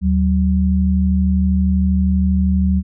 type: tone pair together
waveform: sine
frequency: 76.15 / 188.7 Hz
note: D#2 / F#3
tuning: -37 / +34 cents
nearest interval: octave + major third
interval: 1571 cents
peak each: -15 dBFS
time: 0.01-2.83 s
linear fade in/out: 50 ms
effects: none